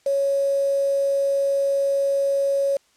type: tone with quantisation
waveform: sine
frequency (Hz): 554.4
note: C#5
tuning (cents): 0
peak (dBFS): -18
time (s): 0.06-2.77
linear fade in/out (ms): 5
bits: 6
effects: white hiss -61 dBFS RMS until 2.96 s + low-pass 8000 Hz 12 dB/octave